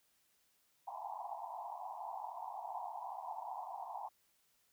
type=band-pass noise; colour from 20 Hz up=pink; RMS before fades=-45 dBFS; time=0.87-4.09 s; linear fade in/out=10 ms; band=700 to 1000 Hz; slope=96 dB/octave; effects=white hiss -75 dBFS RMS until 4.72 s